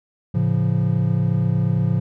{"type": "chord", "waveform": "triangle", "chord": "A augmented", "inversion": "none", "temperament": "equal with one note detuned", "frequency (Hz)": [110, 138.59, 172.31], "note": ["A2", "C#3", "E#3"], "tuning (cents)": [0, 0, -23], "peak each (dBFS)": -19, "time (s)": [0.34, 2], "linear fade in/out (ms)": 10, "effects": []}